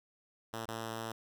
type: tone with dropouts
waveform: 5% pulse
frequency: 112.8 Hz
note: A2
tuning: 44 cents sharp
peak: -27 dBFS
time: 0.53-1.12 s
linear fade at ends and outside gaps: 5 ms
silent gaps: 0.656-0.681 s
effects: none